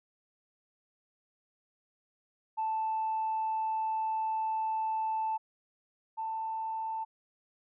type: tone pair in turn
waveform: sine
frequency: 880 / 887.7 Hz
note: A5 / A5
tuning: 0 / +15 cents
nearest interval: unison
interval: 15 cents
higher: second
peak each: -28 / -32 dBFS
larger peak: first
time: 2.57-5.38 / 6.17-7.05 s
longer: first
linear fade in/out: 20 ms
effects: tanh soft clip ceiling -25 dBFS